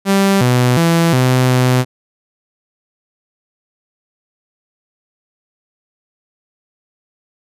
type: tone with pitch steps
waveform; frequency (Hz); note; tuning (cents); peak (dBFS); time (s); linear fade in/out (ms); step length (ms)
sawtooth; 196.1 / 124.5 / 167.2 / 127.8 / 126.8; G3 / B2 / E3 / C3 / B2; +1 / +14 / +25 / -40 / +46; -6; 0.05-1.85; 50; 360
effects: resampled to 32000 Hz